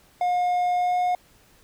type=tone with pitch glide; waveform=triangle; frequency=716 to 720.6 Hz; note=F5 to F#5; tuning=+43 to -46 cents; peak=-18 dBFS; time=0.21-1.15 s; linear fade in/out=2 ms; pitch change=+11 cents; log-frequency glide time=0.76-0.98 s; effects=pink hiss -57 dBFS RMS until 1.63 s